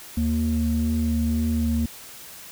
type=tone pair together; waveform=sine; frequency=77.78 / 231.4 Hz; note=D#2 / A#3; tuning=0 / -13 cents; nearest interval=octave + perfect fifth; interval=1887 cents; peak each=-22 / -21 dBFS; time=0.17-1.86 s; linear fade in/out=5 ms; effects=tanh soft clip ceiling -15 dBFS + white hiss -42 dBFS RMS until 2.51 s